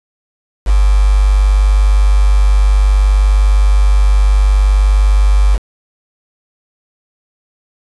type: tone with quantisation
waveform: sine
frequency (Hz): 49.69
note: G1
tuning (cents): +24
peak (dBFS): -6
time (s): 0.65-5.59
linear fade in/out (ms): 50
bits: 4
effects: resampled to 24000 Hz